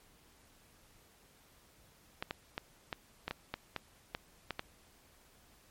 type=clicks; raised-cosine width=0.3 ms; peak=-20 dBFS; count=11; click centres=2.225 / 2.309 / 2.579 / 2.928 / 3.28 / 3.31 / 3.54 / 3.763 / 4.149 / 4.507 / 4.594 s; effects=pink hiss -64 dBFS RMS until 5.7 s + MP3 64 kbps